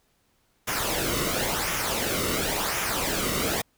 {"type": "noise with flanger", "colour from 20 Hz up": "pink", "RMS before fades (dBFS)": -27, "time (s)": [0.67, 3.62], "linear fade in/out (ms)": 10, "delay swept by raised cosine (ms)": [0.23, 1.23], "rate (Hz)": 0.94, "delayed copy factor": -0.6, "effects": ["pink hiss -68 dBFS RMS until 3.77 s"]}